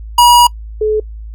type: tone pair in turn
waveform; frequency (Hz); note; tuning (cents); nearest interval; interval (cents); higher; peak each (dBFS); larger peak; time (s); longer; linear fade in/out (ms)
square / sine; 963 / 429; B5 / A4; -44 / -44; octave + major second; 1400; first; -4 / -10; first; 0.18-0.47 / 0.81-1; first; 5
effects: noise-tail reverb RT60 0.1 s tail -25 dB re dry + added 54 Hz sine -25 dBFS peak until 1.34 s